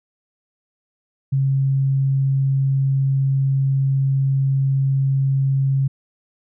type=tone; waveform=sine; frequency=135.8 Hz; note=C#3; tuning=35 cents flat; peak=-15 dBFS; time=1.32-5.88 s; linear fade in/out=10 ms; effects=none